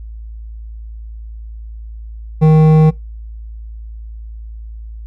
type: tone with hard clipping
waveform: sine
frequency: 156.4 Hz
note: D#3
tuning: 9 cents sharp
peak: -7 dBFS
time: 2.41-2.91 s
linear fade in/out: 20 ms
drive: 10 dB
effects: noise-tail reverb RT60 0.2 s tail -22 dB re dry + added 55 Hz sine -27 dBFS peak until 5.06 s